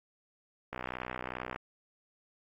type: click train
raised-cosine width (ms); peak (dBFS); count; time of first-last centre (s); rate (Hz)
0.5; -22; 53; 0.73-1.561; 62.6
effects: AAC 48 kbps